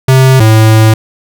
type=tone pair in turn; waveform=square; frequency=131.5 / 110.04 Hz; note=C3 / A2; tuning=+9 / +1 cents; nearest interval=minor third; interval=308 cents; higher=first; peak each=-3 dBFS; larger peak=neither; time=0.08-0.4 / 0.4-0.94 s; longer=second; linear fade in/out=5 ms; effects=none